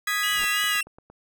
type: chord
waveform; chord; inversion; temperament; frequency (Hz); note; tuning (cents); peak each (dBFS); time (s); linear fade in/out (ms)
35% pulse; G# minor; second; equal; 1244.5 / 1661.2 / 1975.5; D#6 / G#6 / B6; 0 / 0 / 0; -28 / -26 / -25; 0.07-0.81; 5
type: noise with exponential growth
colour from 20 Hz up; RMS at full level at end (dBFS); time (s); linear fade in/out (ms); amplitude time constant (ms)
pink; -36; 0.14-0.45; 0; 66
type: tone with vibrato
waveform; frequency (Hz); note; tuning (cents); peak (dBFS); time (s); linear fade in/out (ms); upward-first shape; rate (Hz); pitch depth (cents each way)
45% pulse; 2831; F7; +23; -27; 0.23-0.83; 5; sine; 3; 72
type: click train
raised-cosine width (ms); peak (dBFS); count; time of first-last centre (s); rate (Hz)
1; -32; 5; 0.64-1.1; 8.69
effects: none